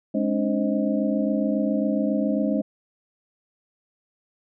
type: tone cluster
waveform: sine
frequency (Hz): 209.1 / 272.8 / 300.1 / 528 / 628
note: G#3 / C#4 / D4 / C5 / D#5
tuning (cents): +12 / -28 / +38 / +16 / +16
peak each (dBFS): -24 / -26 / -27 / -30 / -30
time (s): 0.14-2.62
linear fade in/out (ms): 10
effects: none